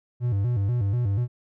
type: tone with vibrato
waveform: triangle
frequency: 110 Hz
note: A2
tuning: in tune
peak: -19 dBFS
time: 0.2-1.28 s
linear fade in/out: 50 ms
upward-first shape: square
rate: 4.1 Hz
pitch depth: 180 cents each way
effects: none